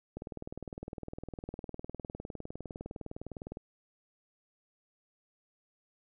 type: click train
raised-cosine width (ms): 2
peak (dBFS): -27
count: 68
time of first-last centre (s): 0.17-3.571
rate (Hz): 19.7
effects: none